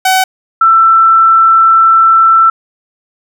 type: tone pair in turn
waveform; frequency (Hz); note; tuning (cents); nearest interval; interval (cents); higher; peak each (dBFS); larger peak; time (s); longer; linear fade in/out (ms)
sawtooth / sine; 754 / 1334.6; F#5 / E6; +32 / +21; minor seventh; 989; second; -3; neither; 0.05-0.24 / 0.61-2.5; second; 5
effects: none